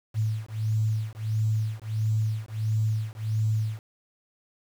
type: beating tone pair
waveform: sine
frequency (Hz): 108.4 / 109.9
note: A2 / A2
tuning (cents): -25 / -2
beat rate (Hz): 1.5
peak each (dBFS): -27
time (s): 0.14-3.82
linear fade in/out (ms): 50
effects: 8-bit